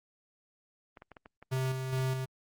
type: clicks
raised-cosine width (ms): 0.5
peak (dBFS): -34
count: 8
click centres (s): 0.972 / 1.021 / 1.117 / 1.168 / 1.259 / 1.426 / 1.567 / 1.657
type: tone with tremolo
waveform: square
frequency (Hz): 130.81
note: C3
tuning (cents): 0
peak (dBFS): -29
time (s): 1.51-2.26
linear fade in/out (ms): 20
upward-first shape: square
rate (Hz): 2.4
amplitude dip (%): 40
effects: Opus 32 kbps